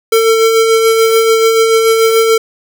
square tone with tremolo, 449.5 Hz, A4, 37 cents sharp, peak -6 dBFS, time 0.12-2.38 s, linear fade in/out 5 ms, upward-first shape sine, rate 6.9 Hz, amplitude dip 35%, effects none

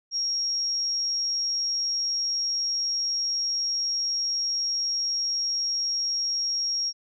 sine tone, 5588 Hz, F8, in tune, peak -24 dBFS, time 0.11-6.93 s, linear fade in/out 50 ms, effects none

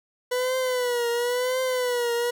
40% pulse tone with vibrato, 493.9 Hz, B4, in tune, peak -22 dBFS, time 0.31-2.31 s, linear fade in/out 10 ms, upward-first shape triangle, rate 0.96 Hz, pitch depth 89 cents each way, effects none

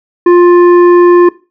triangle tone with hard clipping, 351.3 Hz, F4, 10 cents sharp, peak -3 dBFS, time 0.26-1.29 s, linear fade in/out 5 ms, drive 14 dB, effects noise-tail reverb RT60 0.3 s tail -19 dB re dry + low-pass 2000 Hz 12 dB/octave

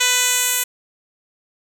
10% pulse tone with band-pass filter sweep, 497.8 Hz, B4, 14 cents sharp, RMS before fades -18 dBFS, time 0-0.64 s, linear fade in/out 10 ms, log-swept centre 5400 to 11000 Hz, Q 1.1, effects 7-bit

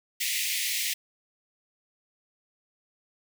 pink high-pass noise, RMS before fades -29 dBFS, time 0.2-0.94 s, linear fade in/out 10 ms, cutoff 1900 Hz, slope 96 dB/octave, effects none

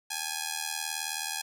5% pulse ring-modulated tone, 830.6 Hz, G#5, in tune, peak -17 dBFS, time 0.1-1.42 s, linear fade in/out 10 ms, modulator 39.5 Hz, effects none

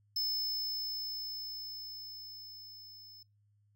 square tone with level ramp, 5240 Hz, E8, 11 cents flat, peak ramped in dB -31 to -52 dBFS, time 0.16-3.23 s, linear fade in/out 5 ms, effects noise-tail reverb RT60 0.2 s tail -21 dB re dry + added 103 Hz sine -67 dBFS peak until 3.75 s

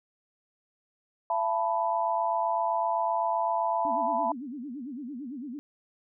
sine chord, E suspended fourth, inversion none, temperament equal with one note detuned, 675.8 / 880 / 987.8 Hz, E5 / A5 / B5, +43 / 0 / 0 cents, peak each -29 dBFS, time 1.3-4.32 s, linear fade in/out 2 ms
sine tone with vibrato, 264.6 Hz, C4, 20 cents sharp, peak -35 dBFS, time 3.85-5.59 s, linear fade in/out 0 ms, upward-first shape sine, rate 8.9 Hz, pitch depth 230 cents each way
effects none

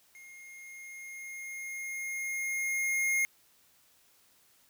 square tone with level ramp, 2139 Hz, C7, 38 cents sharp, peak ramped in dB -50 to -26 dBFS, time 0.15-3.25 s, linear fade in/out 0 ms, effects white hiss -65 dBFS RMS until 4.69 s

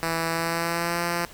5% pulse tone with pitch glide, 164.81 to 171.91 Hz, E3 to F3, 0 to -27 cents, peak -13 dBFS, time 0.03-1.25 s, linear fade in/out 0 ms, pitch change +73 cents, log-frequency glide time 0.29-1.01 s, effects pink hiss -46 dBFS RMS until 1.33 s

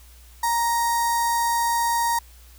sawtooth tone with notch filter, 935 Hz, A#5, 5 cents sharp, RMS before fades -22 dBFS, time 0.43-2.19 s, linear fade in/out 5 ms, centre 2800 Hz, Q 0.61, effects added 60 Hz sine -46 dBFS peak until 2.58 s + white hiss -53 dBFS RMS until 2.58 s

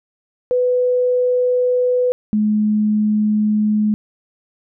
sine tone pair in turn, 497.7 / 212.1 Hz, B4 / G#3, +13 / +37 cents, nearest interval octave + minor third, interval 1476 cents, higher first, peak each -13 dBFS, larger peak neither, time 0.51-2.12 / 2.33-3.94 s, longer neither, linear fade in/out 0 ms, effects none

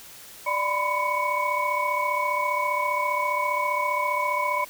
sine tone cluster, 591 / 993 / 1028 / 2231 Hz, D5 / B5 / C6 / C#7, +11 / +9 / -31 / +11 cents, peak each -30 / -25 / -30 / -29 dBFS, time 0.46-4.65 s, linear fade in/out 10 ms, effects white hiss -45 dBFS RMS until 4.69 s

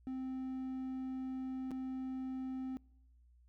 triangle tone with dropouts, 260.6 Hz, C4, 7 cents flat, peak -36 dBFS, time 0.07-2.77 s, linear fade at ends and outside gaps 0 ms, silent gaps 1.708-1.715 s, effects noise-tail reverb RT60 0.9 s tail -26 dB re dry + added 60 Hz sine -62 dBFS peak until 3.48 s

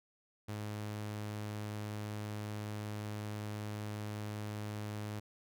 sawtooth tone, 105.3 Hz, G#2, 24 cents sharp, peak -35 dBFS, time 0.48-5.2 s, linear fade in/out 10 ms, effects none

